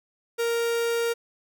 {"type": "tone", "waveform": "45% pulse", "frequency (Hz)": 466.2, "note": "A#4", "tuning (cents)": 0, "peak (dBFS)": -23, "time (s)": [0.38, 1.14], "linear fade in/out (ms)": 20, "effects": []}